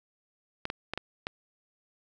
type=clicks; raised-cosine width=0.3 ms; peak=-16 dBFS; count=5; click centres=0.654 / 0.701 / 0.936 / 0.976 / 1.269 s; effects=none